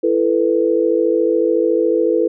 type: chord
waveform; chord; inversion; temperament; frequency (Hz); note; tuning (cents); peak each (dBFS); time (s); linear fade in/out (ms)
sine; E suspended fourth; none; equal with one note detuned; 333.8 / 440 / 493.9; E4 / A4 / B4; +22 / 0 / 0; -17; 0.03-2.28; 10
effects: none